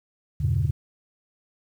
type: chord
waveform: sine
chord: E diminished seventh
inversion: none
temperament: just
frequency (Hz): 82.41 / 98.89 / 118.67 / 142.4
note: E2 / G2 / Bb2 / Db3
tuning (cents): 0 / +16 / +31 / +47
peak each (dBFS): -25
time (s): 0.4-0.71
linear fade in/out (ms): 10
effects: tanh soft clip ceiling -13 dBFS + 9-bit